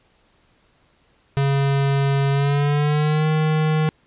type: tone with pitch glide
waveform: square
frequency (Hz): 138.59 to 155.56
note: C#3 to D#3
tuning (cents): 0 to 0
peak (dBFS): -17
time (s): 1.37-3.89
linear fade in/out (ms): 0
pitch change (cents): +200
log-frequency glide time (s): 2.31-3.27
effects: pink hiss -60 dBFS RMS until 4.06 s + resampled to 8000 Hz